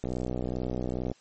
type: click train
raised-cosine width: 2 ms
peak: -18 dBFS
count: 68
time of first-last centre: 0.04-1.115 s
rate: 62.3 Hz
effects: white hiss -61 dBFS RMS until 1.2 s + MP3 32 kbps